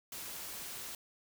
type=noise; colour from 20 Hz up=white; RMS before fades=-44 dBFS; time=0.12-0.95 s; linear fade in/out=2 ms; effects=none